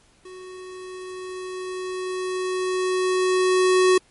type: tone with level ramp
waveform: square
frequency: 370 Hz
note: F#4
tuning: in tune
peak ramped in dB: -39 to -14 dBFS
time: 0.25-3.98 s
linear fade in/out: 5 ms
effects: pink hiss -58 dBFS RMS until 4.1 s + MP3 48 kbps